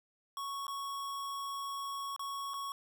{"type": "tone with dropouts", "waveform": "square", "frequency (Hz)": 1108.7, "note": "C#6", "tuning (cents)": 0, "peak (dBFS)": -38, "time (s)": [0.37, 2.72], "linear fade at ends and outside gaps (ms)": 1, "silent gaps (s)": [[0.668, 0.68], [2.163, 2.194], [2.536, 2.54]], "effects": []}